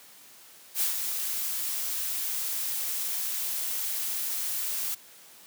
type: noise with ADSR envelope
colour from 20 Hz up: blue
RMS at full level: -25 dBFS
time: 0.74-4.95 s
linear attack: 73 ms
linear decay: 120 ms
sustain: -6 dB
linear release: 10 ms
effects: white hiss -52 dBFS RMS until 5.46 s + high-pass 150 Hz 12 dB/octave